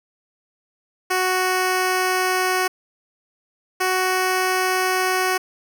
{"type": "tone pair in turn", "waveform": "10% pulse", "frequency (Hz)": [370, 371.4], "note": ["F#4", "F#4"], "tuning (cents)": [0, 7], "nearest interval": "unison", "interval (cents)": 7, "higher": "second", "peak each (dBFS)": -10, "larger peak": "neither", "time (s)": [[1.1, 2.68], [3.8, 5.38]], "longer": "neither", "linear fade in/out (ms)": 10, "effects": []}